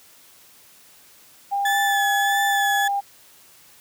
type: tone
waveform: sine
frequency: 801 Hz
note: G5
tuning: 37 cents sharp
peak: -20 dBFS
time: 1.51-3.01 s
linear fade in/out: 20 ms
type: tone with vibrato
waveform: 35% pulse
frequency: 1725 Hz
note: A6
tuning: 35 cents flat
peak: -19 dBFS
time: 1.65-2.88 s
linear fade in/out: 5 ms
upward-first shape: sine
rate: 1.6 Hz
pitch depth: 29 cents each way
effects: white hiss -51 dBFS RMS until 3.8 s + high-pass 60 Hz 12 dB/octave